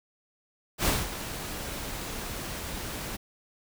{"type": "noise with ADSR envelope", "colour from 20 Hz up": "pink", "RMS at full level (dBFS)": -24, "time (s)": [0.78, 3.17], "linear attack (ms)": 76, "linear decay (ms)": 210, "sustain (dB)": -12, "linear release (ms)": 14, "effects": []}